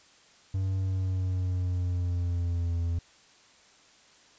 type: tone with pitch glide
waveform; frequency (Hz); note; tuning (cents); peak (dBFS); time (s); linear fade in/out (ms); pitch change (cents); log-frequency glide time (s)
triangle; 95.3 to 84.9; G2 to F2; -48 to -48; -24; 0.54-2.99; 5; -200; 0.77-2.77
effects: white hiss -58 dBFS RMS until 4.38 s + resampled to 16000 Hz